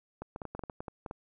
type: clicks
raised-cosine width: 1 ms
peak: -25 dBFS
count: 12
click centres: 0.22 / 0.361 / 0.418 / 0.453 / 0.55 / 0.593 / 0.637 / 0.698 / 0.805 / 0.882 / 1.062 / 1.111 s
effects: none